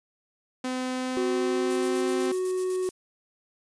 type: tone with pitch glide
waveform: sawtooth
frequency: 255.5 to 260.4 Hz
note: C4 to C4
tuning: -41 to -8 cents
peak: -24 dBFS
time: 0.64-2.32 s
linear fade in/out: 5 ms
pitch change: +33 cents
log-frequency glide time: 0.93-2.08 s
type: tone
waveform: triangle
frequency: 370 Hz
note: F#4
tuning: in tune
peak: -23 dBFS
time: 1.17-2.89 s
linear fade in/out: 0 ms
type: noise with tremolo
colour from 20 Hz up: violet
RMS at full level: -35 dBFS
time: 1.7-2.91 s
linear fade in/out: 5 ms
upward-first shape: square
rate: 8 Hz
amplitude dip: 55%
effects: resampled to 22050 Hz